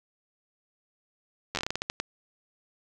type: slowing click train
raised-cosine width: 0.2 ms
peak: -12 dBFS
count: 12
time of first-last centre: 1.55-2 s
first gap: 10 ms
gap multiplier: 1.26
effects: none